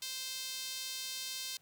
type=tone with high-pass filter; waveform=sawtooth; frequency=522 Hz; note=C5; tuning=4 cents flat; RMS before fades=-41 dBFS; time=0.02-1.57 s; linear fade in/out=2 ms; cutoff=4000 Hz; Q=1.6; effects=pink hiss -68 dBFS RMS until 1.61 s + high-pass 100 Hz 12 dB/octave